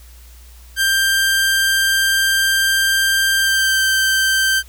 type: tone with pitch glide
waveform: sawtooth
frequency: 1581 to 1560.1 Hz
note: G6 to G6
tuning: +14 to -9 cents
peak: -10 dBFS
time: 0.76-4.63 s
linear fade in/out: 50 ms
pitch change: -23 cents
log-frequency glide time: 3.37-3.83 s
effects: added 60 Hz sine -39 dBFS peak until 4.68 s + white hiss -48 dBFS RMS until 4.68 s